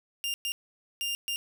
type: tone bursts at uneven times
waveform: sawtooth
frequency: 2800 Hz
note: F7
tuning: 4 cents sharp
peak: -26 dBFS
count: 4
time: 0.24-0.34 / 0.45-0.52 / 1.01-1.15 / 1.28-1.36 s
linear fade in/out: 0 ms
effects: 11-bit